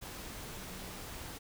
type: tone in noise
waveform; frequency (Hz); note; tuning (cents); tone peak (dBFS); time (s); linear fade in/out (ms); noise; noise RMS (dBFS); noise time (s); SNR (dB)
sine; 185; F#3; 0; -52; 0.57-1.05; 20; pink; -45; 0.01-1.39; -10
effects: none